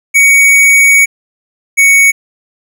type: tone pair in turn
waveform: square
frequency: 2243 / 2229 Hz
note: C#7 / C#7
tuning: +20 / +9 cents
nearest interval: unison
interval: 11 cents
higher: first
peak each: -4 dBFS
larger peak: neither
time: 0.14-1.06 / 1.77-2.12 s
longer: first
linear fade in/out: 20 ms
effects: none